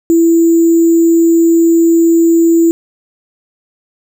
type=tone with sample-and-hold; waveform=sine; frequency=332.8 Hz; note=E4; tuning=17 cents sharp; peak=-5 dBFS; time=0.1-2.71 s; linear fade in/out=0 ms; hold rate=7350 Hz; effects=none